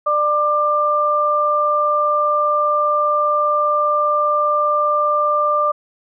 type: tone pair together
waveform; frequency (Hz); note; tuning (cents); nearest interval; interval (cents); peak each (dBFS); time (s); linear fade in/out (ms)
sine; 595 / 1190; D5 / D6; +22 / +22; octave; 1200; -19 / -15; 0.06-5.72; 10
effects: none